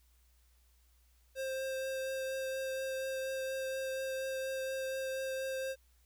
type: tone with vibrato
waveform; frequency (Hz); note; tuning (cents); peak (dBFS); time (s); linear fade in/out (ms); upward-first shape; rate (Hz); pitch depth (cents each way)
square; 529; C5; +19; -36; 1.35-5.76; 50; triangle; 4.2; 11
effects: added 60 Hz sine -65 dBFS peak until 6.05 s + white hiss -73 dBFS RMS until 6.05 s